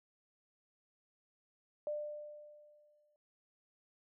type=tone with exponential decay; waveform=sine; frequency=596 Hz; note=D5; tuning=25 cents sharp; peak=-34 dBFS; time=1.87-3.16 s; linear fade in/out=1 ms; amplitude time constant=280 ms; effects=none